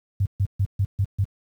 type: tone bursts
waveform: sine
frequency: 98 Hz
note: G2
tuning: in tune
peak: -17 dBFS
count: 6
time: 0.2-1.242 s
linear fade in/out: 5 ms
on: 57 ms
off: 140 ms
effects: high-pass 60 Hz 12 dB/octave + 9-bit